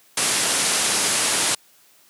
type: low-pass noise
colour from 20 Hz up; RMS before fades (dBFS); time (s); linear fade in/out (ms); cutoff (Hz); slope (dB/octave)
white; -21; 0.17-1.55; 5; 11000; 96
effects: white hiss -55 dBFS RMS until 2.09 s + high-pass 150 Hz 12 dB/octave